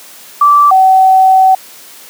sine tone pair in turn, 1164 / 758.6 Hz, D6 / F#5, -16 / +43 cents, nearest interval perfect fifth, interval 741 cents, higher first, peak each -3 dBFS, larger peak neither, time 0.41-0.71 / 0.71-1.55 s, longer second, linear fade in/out 5 ms, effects white hiss -35 dBFS RMS until 2.09 s + high-pass 200 Hz 12 dB/octave

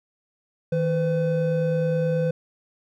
triangle tone pair together, 159 / 506.4 Hz, D#3 / B4, +38 / +43 cents, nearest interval octave + minor sixth, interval 2005 cents, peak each -21 dBFS, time 0.72-2.31 s, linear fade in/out 5 ms, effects none

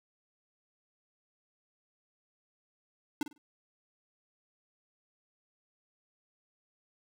square tone with echo, 297 Hz, D4, 20 cents sharp, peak -29 dBFS, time 3.21-3.23 s, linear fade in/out 2 ms, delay 50 ms, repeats 3, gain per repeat -12 dB, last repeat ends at 3.38 s, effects none

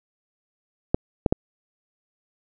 clicks, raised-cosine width 2 ms, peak -4 dBFS, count 3, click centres 0.945 / 1.262 / 1.325 s, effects none

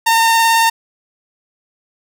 sawtooth tone with vibrato, 911 Hz, A#5, 40 cents flat, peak -6 dBFS, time 0.06-0.7 s, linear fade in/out 10 ms, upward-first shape square, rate 18 Hz, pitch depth 10 cents each way, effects none

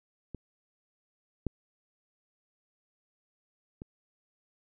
clicks, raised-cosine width 3 ms, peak -26 / -17 / -28 dBFS, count 3, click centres 0.347 / 1.467 / 3.819 s, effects none

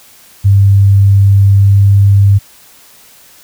sine tone with pitch glide, 99 to 99.63 Hz, G2 to G2, +18 to +29 cents, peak -3 dBFS, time 0.44-2.39 s, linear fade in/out 20 ms, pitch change +11 cents, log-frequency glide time 1.56-1.79 s, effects white hiss -41 dBFS RMS until 3.43 s

